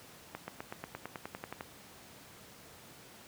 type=accelerating click train; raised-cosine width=0.5 ms; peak=-24 dBFS; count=13; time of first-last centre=0.35-1.609 s; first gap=130 ms; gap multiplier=0.96; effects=pink hiss -54 dBFS RMS until 3.27 s + high-pass 100 Hz 12 dB/octave